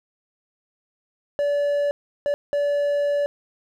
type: tone bursts at uneven times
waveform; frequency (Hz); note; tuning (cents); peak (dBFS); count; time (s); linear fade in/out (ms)
triangle; 576; D5; -34; -17; 3; 1.39-1.91 / 2.26-2.34 / 2.53-3.26; 0
effects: none